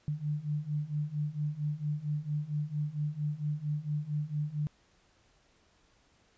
sine beating tone pair, 146.83 / 151.23 Hz, D3 / D#3, 0 / -49 cents, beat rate 4.4 Hz, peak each -35 / -33 dBFS, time 0.08-4.67 s, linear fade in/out 0 ms, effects pink hiss -67 dBFS RMS until 6.37 s + resampled to 16000 Hz

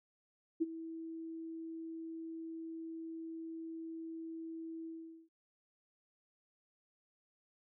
sine tone with ADSR envelope, 326.3 Hz, E4, 18 cents flat, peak -27 dBFS, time 0.6-5.29 s, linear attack 21 ms, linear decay 27 ms, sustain -15 dB, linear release 430 ms, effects none

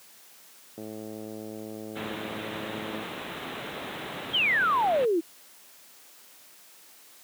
click train, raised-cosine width 2 ms, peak -25 dBFS, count 244, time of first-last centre 0.78-3.03 s, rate 108 Hz
pink low-pass noise, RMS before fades -35 dBFS, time 1.95-5.06 s, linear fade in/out 20 ms, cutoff 3900 Hz, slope 96 dB/octave
sine exponential sweep, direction down, 3322 to 311.1 Hz, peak -21 dBFS, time 4.33-5.21 s, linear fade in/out 20 ms
effects white hiss -53 dBFS RMS until 7.23 s + high-pass 200 Hz 12 dB/octave

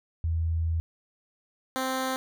sine / 10% pulse tone pair in turn, 82 / 261.2 Hz, E2 / C4, -9 / -3 cents, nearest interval octave + minor sixth, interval 2006 cents, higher second, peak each -24 / -19 dBFS, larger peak second, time 0.24-0.8 / 1.76-2.16 s, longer first, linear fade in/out 0 ms, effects none

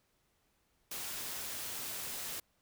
white noise, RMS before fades -41 dBFS, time 0.91-2.4 s, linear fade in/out 5 ms, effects pink hiss -75 dBFS RMS until 2.61 s

